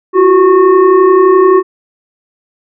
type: tone with frequency modulation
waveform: sine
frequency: 377.3 Hz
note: F#4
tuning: 34 cents sharp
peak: -3 dBFS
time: 0.13-1.63 s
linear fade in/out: 50 ms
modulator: 723 Hz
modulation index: 0.83
effects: none